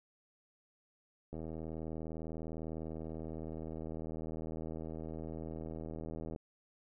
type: click train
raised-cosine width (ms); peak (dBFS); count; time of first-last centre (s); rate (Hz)
2; -30; 403; 1.33-6.361; 79.9
effects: none